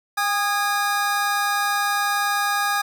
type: tone cluster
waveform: square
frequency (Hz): 809 / 1231 / 1650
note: G#5 / D#6 / G#6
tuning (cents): -46 / -19 / -12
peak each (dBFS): -25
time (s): 0.17-2.82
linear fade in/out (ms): 10
effects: none